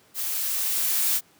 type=noise with level ramp; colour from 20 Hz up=blue; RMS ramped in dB=-29 to -22 dBFS; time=0.14-1.21 s; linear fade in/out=50 ms; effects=pink hiss -58 dBFS RMS until 1.39 s + high-pass 150 Hz 12 dB/octave